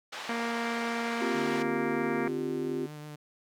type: band-pass noise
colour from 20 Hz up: pink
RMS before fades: -40 dBFS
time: 0.12-1.63 s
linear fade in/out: 10 ms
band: 720 to 4400 Hz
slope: 12 dB/octave
type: harmonic tone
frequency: 233.1 Hz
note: A#3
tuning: in tune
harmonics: 1 / 2 / 3 / 4 / 5 / 6 / 7 / 8 / 9 / 10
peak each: -34 / -37 / -39 / -40 / -41 / -42 / -42 / -43 / -44 / -44 dBFS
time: 0.29-2.28 s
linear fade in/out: 2 ms
type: chord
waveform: sine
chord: C suspended fourth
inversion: none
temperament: equal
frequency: 261.6 / 349.2 / 392 Hz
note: C4 / F4 / G4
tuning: 0 / 0 / 0 cents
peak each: -34 dBFS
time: 1.2-2.87 s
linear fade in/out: 20 ms
type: tone with vibrato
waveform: sawtooth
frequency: 150 Hz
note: D3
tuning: 37 cents sharp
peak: -37 dBFS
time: 1.34-3.16 s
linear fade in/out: 10 ms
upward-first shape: sine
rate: 7.7 Hz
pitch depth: 16 cents each way
effects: none